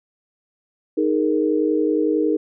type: chord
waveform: sine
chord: D# suspended fourth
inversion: none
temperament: equal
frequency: 311.1 / 415.3 / 466.2 Hz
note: D#4 / G#4 / A#4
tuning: 0 / 0 / 0 cents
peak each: -19 / -22 / -22 dBFS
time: 0.97-2.37 s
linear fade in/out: 10 ms
effects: none